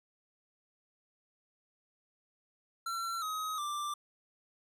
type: tone with pitch steps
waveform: square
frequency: 1355 / 1264.3 / 1179.6 Hz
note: E6 / D#6 / D6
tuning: +47 / +27 / +7 cents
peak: -35 dBFS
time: 2.86-3.94 s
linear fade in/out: 5 ms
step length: 360 ms
effects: resampled to 32000 Hz